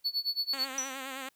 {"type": "tone with tremolo", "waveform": "triangle", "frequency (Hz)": 4435, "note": "C#8", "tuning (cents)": 0, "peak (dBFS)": -25, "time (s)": [0.04, 0.66], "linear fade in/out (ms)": 20, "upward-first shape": "sine", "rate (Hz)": 9, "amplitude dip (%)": 95}
{"type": "tone with vibrato", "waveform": "5% pulse", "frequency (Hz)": 266.2, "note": "C4", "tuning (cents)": 30, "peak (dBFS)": -26, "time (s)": [0.53, 1.29], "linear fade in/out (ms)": 5, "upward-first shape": "sine", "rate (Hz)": 9.5, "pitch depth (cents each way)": 55}
{"type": "tone with exponential decay", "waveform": "sine", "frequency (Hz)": 5920, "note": "F#8", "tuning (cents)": 0, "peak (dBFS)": -26, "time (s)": [0.78, 1.01], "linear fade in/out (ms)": 1, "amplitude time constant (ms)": 48}
{"effects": ["white hiss -71 dBFS RMS until 1.35 s"]}